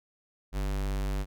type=tone; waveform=square; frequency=49 Hz; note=G1; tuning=in tune; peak=-29 dBFS; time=0.52-1.26 s; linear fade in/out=50 ms; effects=none